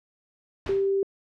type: noise with exponential decay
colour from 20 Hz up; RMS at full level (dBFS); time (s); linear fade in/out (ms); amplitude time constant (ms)
pink; -31; 0.66-0.94; 2; 59
type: tone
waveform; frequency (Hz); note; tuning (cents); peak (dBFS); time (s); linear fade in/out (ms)
sine; 391.9; G4; 0; -21; 0.69-1.03; 2
effects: low-pass 3000 Hz 12 dB/octave